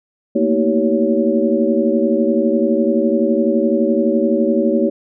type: tone cluster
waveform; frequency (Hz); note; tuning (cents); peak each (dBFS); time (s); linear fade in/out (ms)
sine; 225.9 / 237.7 / 317.9 / 386.5 / 559; A3 / A#3 / D#4 / G4 / C#5; +46 / +34 / +37 / -24 / +14; -19; 0.35-4.9; 10
effects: none